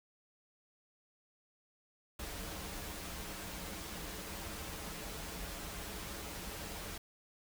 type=noise with comb filter; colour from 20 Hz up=pink; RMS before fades=-44 dBFS; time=2.19-6.98 s; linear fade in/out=5 ms; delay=8 ms; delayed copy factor=-0.55; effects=none